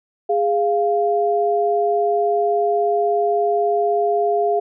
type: tone pair together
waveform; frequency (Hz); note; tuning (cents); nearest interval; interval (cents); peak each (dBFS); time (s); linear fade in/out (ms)
sine; 412.4 / 696; G#4 / F5; -12 / -6; major sixth; 906; -18; 0.29-4.6; 10
effects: none